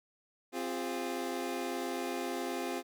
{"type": "chord", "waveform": "25% pulse", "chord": "F minor", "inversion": "second", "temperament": "equal with one note detuned", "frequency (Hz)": [261.6, 349.2, 407.7], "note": ["C4", "F4", "Ab4"], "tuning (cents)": [0, 0, -32], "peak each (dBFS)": [-35, -34, -37], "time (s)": [0.52, 2.83], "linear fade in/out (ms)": 50, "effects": []}